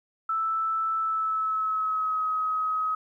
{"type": "tone with pitch glide", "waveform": "sine", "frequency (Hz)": [1318.5, 1269.2], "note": ["E6", "D#6"], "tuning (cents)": [0, 34], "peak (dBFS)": -24, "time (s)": [0.29, 2.95], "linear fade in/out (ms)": 5, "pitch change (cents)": -66, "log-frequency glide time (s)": [0.98, 2.24], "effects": ["11-bit"]}